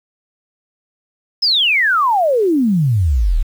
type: exponential sweep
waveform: sine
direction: down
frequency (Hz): 5274 to 32.7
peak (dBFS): -11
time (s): 1.42-3.43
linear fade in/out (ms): 10
effects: 7-bit